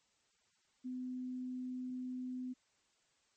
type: tone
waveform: sine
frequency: 253.3 Hz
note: B3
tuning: 44 cents sharp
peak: -39 dBFS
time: 0.84-2.54 s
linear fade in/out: 20 ms
effects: white hiss -75 dBFS RMS until 3.36 s + MP3 32 kbps